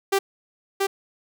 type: tone with echo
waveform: sawtooth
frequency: 392 Hz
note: G4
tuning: in tune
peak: -14 dBFS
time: 0.12-0.19 s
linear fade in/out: 10 ms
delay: 680 ms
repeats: 1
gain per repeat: -2 dB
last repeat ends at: 0.87 s
effects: none